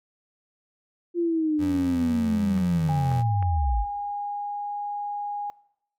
sine linear sweep, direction down, 349.8 to 46.08 Hz, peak -21 dBFS, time 1.14-3.86 s, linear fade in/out 50 ms
25% pulse tone with vibrato, 87.31 Hz, F2, in tune, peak -27 dBFS, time 1.58-3.24 s, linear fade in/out 50 ms, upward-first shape sine, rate 3.8 Hz, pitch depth 24 cents each way
clicks, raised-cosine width 0.5 ms, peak -24 dBFS, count 3, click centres 2.577 / 3.117 / 3.426 s
sine tone with pitch glide, 811 to 821.4 Hz, G#5 to G#5, -41 to -19 cents, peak -28 dBFS, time 2.89-5.5 s, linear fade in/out 0 ms, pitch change +22 cents, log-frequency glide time 3.06-4.78 s
effects noise-tail reverb RT60 0.8 s tail -23 dB re dry

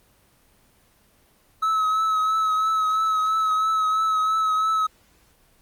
triangle tone with vibrato, 1290 Hz, E6, 38 cents flat, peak -17 dBFS, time 1.62-4.87 s, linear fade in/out 10 ms, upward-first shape triangle, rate 3 Hz, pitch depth 31 cents each way, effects pink hiss -59 dBFS RMS until 5.61 s + Opus 24 kbps

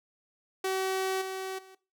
sawtooth tone with level steps, 380 Hz, F#4, 46 cents sharp, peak -24 / -30 / -46 dBFS, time 0.64-1.75 s, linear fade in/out 5 ms, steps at 1.21 / 1.58 s, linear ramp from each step 10 ms, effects noise-tail reverb RT60 0.3 s tail -18 dB re dry

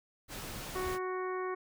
pink noise, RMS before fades -42 dBFS, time 0.28-0.99 s, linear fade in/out 50 ms
harmonic tone, 370 Hz, F#4, in tune, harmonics 1 / 2 / 3 / 4 / 5 / 6, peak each -35 / -45 / -39 / -48 / -47 / -51 dBFS, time 0.75-1.55 s, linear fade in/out 10 ms
effects none

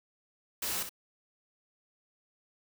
white noise with echo, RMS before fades -34 dBFS, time 0.62-0.83 s, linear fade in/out 5 ms, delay 63 ms, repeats 1, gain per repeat -8 dB, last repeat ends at 0.893 s, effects none

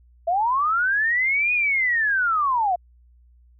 sine linear two-way sweep, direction up then down, 650 to 2489 to 682 Hz, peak -18 dBFS, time 0.27-2.76 s, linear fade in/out 10 ms, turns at 1.53 s, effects added 60 Hz sine -51 dBFS peak until 3.59 s

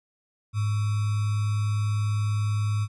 sine tone with sample-and-hold, 104.9 Hz, G#2, 18 cents sharp, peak -22 dBFS, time 0.53-2.88 s, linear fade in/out 50 ms, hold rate 1225 Hz, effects resampled to 24000 Hz

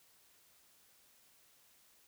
silence, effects white hiss -67 dBFS RMS until 2.07 s

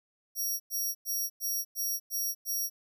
10% pulse tone bursts, 5660 Hz, F8, 22 cents sharp, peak -24 dBFS, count 7, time 0.35-2.7 s, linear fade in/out 50 ms, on 250 ms, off 100 ms, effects none

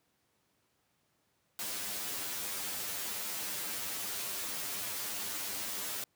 white noise with comb filter, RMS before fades -38 dBFS, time 1.59-6.04 s, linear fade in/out 2 ms, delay 10 ms, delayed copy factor +1, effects pink hiss -75 dBFS RMS until 6.15 s + high-pass 100 Hz 12 dB/octave

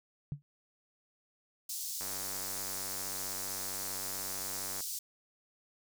sine tone with exponential decay, 143.9 Hz, D3, 35 cents flat, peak -30 dBFS, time 0.32-0.42 s, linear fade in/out 0 ms, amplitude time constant 21 ms
pink high-pass noise, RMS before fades -39 dBFS, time 1.69-4.99 s, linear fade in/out 5 ms, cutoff 4900 Hz, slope 24 dB/octave
click train, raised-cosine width 0.5 ms, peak -30 dBFS, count 268, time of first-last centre 2.01-4.806 s, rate 95.5 Hz
effects none

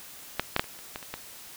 clicks, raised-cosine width 0.3 ms, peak -8 / -7 / -6 / -26 / -30 / -18 / -26 / -17 dBFS, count 8, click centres 0.396 / 0.564 / 0.595 / 0.642 / 0.79 / 0.959 / 1.028 / 1.14 s, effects white hiss -46 dBFS RMS until 1.56 s

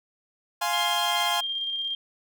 sawtooth chord, F minor, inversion none, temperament equal with one note detuned, 698.5 / 834.9 / 1046.5 Hz, F5 / Ab5 / C6, 0 / +9 / 0 cents, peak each -25 dBFS, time 0.61-1.41 s, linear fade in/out 10 ms
sine tone with tremolo, 3198 Hz, G7, 34 cents sharp, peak -26 dBFS, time 0.73-1.95 s, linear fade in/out 2 ms, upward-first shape square, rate 17 Hz, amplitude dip 25%
effects none

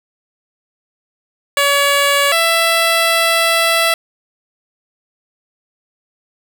10% pulse tone pair in turn, 566 / 665.2 Hz, C#5 / E5, +36 / +16 cents, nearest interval minor third, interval 280 cents, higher second, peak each -3 dBFS, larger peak neither, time 1.57-2.32 / 2.32-3.94 s, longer second, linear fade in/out 2 ms, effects none

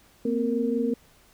sine tone cluster, 231.6 / 256.7 / 463 Hz, A#3 / C4 / A#4, -11 / -33 / -12 cents, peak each -27 dBFS, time 0.25-0.94 s, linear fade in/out 5 ms, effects pink hiss -58 dBFS RMS until 1.33 s

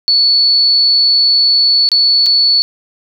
sine tone with dropouts, 4435 Hz, C#8, in tune, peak -7 dBFS, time 0.08-2.62 s, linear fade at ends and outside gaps 0 ms, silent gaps 1.889-1.917 / 2.26-2.265 s, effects none

